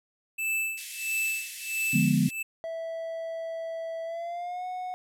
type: tone with tremolo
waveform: square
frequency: 2637 Hz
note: E7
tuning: in tune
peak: -26 dBFS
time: 0.38-2.43 s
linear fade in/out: 10 ms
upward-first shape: sine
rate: 1.5 Hz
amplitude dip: 95%
type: band-pass noise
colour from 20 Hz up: white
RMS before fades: -41 dBFS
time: 0.77-2.31 s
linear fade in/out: 10 ms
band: 1900 to 13000 Hz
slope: 48 dB/octave
type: chord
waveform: sine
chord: D diminished seventh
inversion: none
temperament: equal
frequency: 146.83 / 174.61 / 207.7 / 246.9 Hz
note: D3 / F3 / Ab3 / Cb4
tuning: 0 / 0 / 0 / 0 cents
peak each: -26 dBFS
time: 1.93-2.29 s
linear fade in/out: 10 ms
type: tone with pitch glide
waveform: triangle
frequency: 657 to 733.2 Hz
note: E5 to F#5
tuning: -6 to -16 cents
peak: -30 dBFS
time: 2.64-4.94 s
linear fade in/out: 0 ms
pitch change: +190 cents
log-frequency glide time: 4.04-4.66 s
effects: none